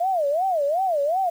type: tone with vibrato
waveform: sine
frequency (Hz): 659.3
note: E5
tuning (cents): 0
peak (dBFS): -19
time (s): 0-1.3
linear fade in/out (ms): 10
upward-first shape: sine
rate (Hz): 2.7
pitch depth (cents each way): 280
effects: 8-bit